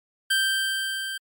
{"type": "tone with level ramp", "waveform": "25% pulse", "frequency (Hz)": 1568, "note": "G6", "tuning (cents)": 0, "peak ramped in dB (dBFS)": [-15, -26], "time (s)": [0.3, 1.18], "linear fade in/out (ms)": 10, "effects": ["MP3 96 kbps"]}